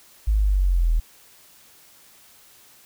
sine linear sweep, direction down, 54.1 to 38.89 Hz, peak -16 dBFS, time 0.27-1 s, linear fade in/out 10 ms, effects white hiss -52 dBFS RMS until 2.85 s

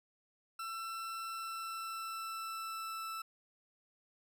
40% pulse tone with pitch glide, 1340 to 1322.3 Hz, E6 to E6, +28 to +5 cents, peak -39 dBFS, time 0.59-3.22 s, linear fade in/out 5 ms, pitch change -23 cents, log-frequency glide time 1.28-3.09 s, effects none

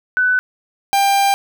sine / 45% pulse tone pair in turn, 1499 / 794.1 Hz, F#6 / G5, +22 / +22 cents, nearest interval major seventh, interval 1100 cents, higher first, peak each -12 dBFS, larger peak neither, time 0.17-0.39 / 0.93-1.34 s, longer second, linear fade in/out 0 ms, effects none

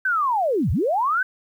sine linear two-way sweep, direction down then up, 1568 to 62.8 to 1568 Hz, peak -18 dBFS, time 0.05-1.23 s, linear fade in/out 5 ms, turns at 0.71 s, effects 9-bit

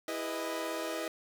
sawtooth chord, E major seventh, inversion none, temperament equal with one note detuned, 329.6 / 407.7 / 493.9 / 622.3 Hz, E4 / G#4 / B4 / D#5, 0 / -32 / 0 / 0 cents, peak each -35 / -40 / -37 / -34 dBFS, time 0.08-1.08 s, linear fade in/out 2 ms, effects none

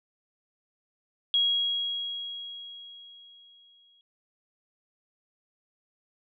sine tone with exponential decay, 3300 Hz, G#7, 12 cents flat, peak -20 dBFS, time 1.34-4.01 s, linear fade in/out 1 ms, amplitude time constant 580 ms, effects none

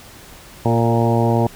harmonic tone with a mistuned harmonic, 116.54 Hz, A#2, in tune, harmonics 1 / 2 / 3 / 4 / 5 / 6 / 7 / 8, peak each -17 / -20 / -22 / -23 / -24 / -25 / -25 / -26 dBFS, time 0.65-1.47 s, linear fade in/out 5 ms, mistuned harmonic 4, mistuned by -21 cents, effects pink hiss -41 dBFS RMS until 1.55 s

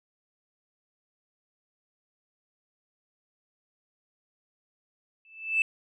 sine tone with exponential growth, 2637 Hz, E7, in tune, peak -17 dBFS, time 5.25-5.62 s, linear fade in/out 1 ms, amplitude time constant 80 ms, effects tanh soft clip ceiling -15 dBFS

